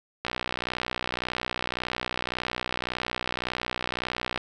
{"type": "click train", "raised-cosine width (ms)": 0.3, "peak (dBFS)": -12, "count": 256, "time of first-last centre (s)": [0.25, 4.376], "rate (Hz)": 61.8, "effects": []}